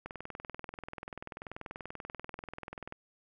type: click train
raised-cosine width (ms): 0.5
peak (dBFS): -26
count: 60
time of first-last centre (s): 0.06-2.924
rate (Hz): 20.6
effects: none